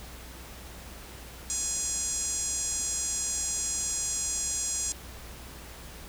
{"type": "tone with band-pass filter", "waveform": "5% pulse", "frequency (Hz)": 836, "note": "G#5", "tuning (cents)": 11, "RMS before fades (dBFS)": -31, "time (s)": [1.5, 4.92], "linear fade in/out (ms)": 0, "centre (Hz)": 7200, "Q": 4.6, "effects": ["added 60 Hz sine -46 dBFS peak until 6.08 s", "pink hiss -46 dBFS RMS until 6.08 s"]}